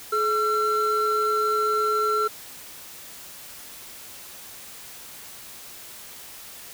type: tone pair together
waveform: triangle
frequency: 426.5 / 1354 Hz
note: G#4 / E6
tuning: +46 / +46 cents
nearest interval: octave + minor sixth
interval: 2000 cents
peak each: -23 / -20 dBFS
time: 0.12-2.28 s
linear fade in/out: 10 ms
effects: white hiss -42 dBFS RMS until 6.73 s